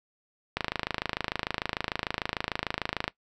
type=click train; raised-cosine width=0.3 ms; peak=-11 dBFS; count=68; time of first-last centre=0.57-3.079 s; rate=26.7 Hz; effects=noise-tail reverb RT60 0.1 s tail -19 dB re dry